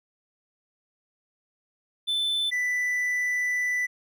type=tone pair in turn; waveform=triangle; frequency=3522 / 1983.5 Hz; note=A7 / B6; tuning=+1 / +7 cents; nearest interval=minor seventh; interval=994 cents; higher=first; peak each=-22 dBFS; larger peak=neither; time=2.07-2.51 / 2.51-3.87 s; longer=second; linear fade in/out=20 ms; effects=none